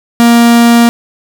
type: tone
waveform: 45% pulse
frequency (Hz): 235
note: A#3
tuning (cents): +14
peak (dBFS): -3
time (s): 0.2-0.89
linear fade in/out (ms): 0
effects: none